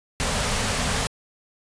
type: band-stop noise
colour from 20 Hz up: pink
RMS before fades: -24 dBFS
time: 0.2-1.07 s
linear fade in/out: 0 ms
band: 270 to 400 Hz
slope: 96 dB/octave
effects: resampled to 22050 Hz